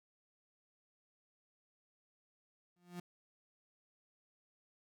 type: tone with exponential growth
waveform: 35% pulse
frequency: 176.4 Hz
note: F3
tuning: 18 cents sharp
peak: -39 dBFS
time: 2.76-3 s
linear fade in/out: 5 ms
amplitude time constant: 52 ms
effects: none